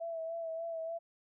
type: tone with vibrato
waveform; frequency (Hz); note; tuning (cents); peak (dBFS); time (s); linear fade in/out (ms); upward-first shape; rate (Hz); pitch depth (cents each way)
sine; 659.3; E5; 0; -36; 0-0.99; 20; sine; 3.4; 32
effects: none